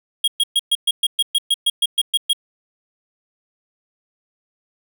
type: tone bursts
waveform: square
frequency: 3277 Hz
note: G#7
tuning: 24 cents flat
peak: -14 dBFS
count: 14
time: 0.24-2.332 s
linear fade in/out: 5 ms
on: 38 ms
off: 120 ms
effects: none